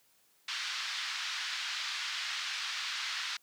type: band-pass noise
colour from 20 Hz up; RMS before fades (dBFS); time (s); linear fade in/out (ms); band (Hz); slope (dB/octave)
white; -37; 0.48-3.37; 5; 1200 to 4800; 24
effects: white hiss -68 dBFS RMS until 3.42 s + high-pass 100 Hz 12 dB/octave